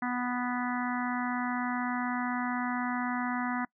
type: harmonic tone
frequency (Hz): 246.9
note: B3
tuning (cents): 0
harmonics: 1 / 3 / 4 / 5 / 6 / 7 / 8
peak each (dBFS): -32 / -37 / -38 / -39 / -40 / -40 / -41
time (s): 0.02-3.65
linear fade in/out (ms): 5
effects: noise-tail reverb RT60 0.1 s tail -24 dB re dry